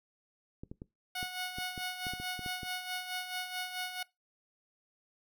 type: clicks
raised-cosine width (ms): 3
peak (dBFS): -30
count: 12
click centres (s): 0.635 / 0.715 / 0.819 / 1.229 / 1.585 / 1.778 / 2.068 / 2.136 / 2.2 / 2.393 / 2.462 / 2.632
type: tone with tremolo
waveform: 10% pulse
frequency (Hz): 732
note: F#5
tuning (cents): -19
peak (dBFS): -26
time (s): 1.15-4.03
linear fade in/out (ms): 5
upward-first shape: sine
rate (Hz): 4.6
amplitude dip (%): 60
effects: noise-tail reverb RT60 0.2 s tail -21 dB re dry